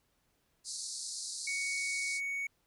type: band-pass noise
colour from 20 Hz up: pink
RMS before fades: -41 dBFS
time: 0.64-2.21 s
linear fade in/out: 50 ms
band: 4100 to 10000 Hz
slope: 96 dB/octave
type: tone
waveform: triangle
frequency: 2230 Hz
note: C#7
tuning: 10 cents sharp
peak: -32 dBFS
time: 1.47-2.47 s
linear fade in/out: 5 ms
effects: pink hiss -75 dBFS RMS until 2.66 s